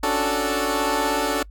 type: chord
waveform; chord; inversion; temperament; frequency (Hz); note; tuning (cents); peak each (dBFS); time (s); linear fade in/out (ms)
15% pulse; D major seventh; third; equal; 277.2 / 293.7 / 370 / 440; C#4 / D4 / F#4 / A4; 0 / 0 / 0 / 0; -22 / -19 / -22 / -18; 0.03-1.43; 5
effects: noise-tail reverb RT60 0.1 s tail -25 dB re dry + added 50 Hz sine -39 dBFS peak until 1.5 s